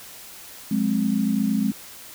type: tone cluster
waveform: sine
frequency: 182.2 / 210.7 / 264.1 Hz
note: F#3 / G#3 / C4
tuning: -26 / +25 / +16 cents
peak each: -27 / -21 / -25 dBFS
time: 0.71-1.72 s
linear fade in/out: 5 ms
effects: white hiss -42 dBFS RMS until 2.14 s